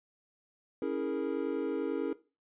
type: chord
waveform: triangle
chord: A# half-diminished seventh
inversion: first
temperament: equal with one note detuned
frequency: 277.2 / 326.4 / 415.3 / 466.2 Hz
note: C#4 / E4 / G#4 / A#4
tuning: 0 / -17 / 0 / 0 cents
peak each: -34 dBFS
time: 0.82-2.13 s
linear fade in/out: 2 ms
effects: noise-tail reverb RT60 0.3 s tail -17 dB re dry + resampled to 8000 Hz